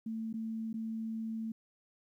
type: tone with dropouts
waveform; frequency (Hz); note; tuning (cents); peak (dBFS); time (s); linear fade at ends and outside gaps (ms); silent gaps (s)
sine; 223.2; A3; +25; -35; 0.06-1.52; 5; 0.329-0.339 / 0.73-0.74
effects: 12-bit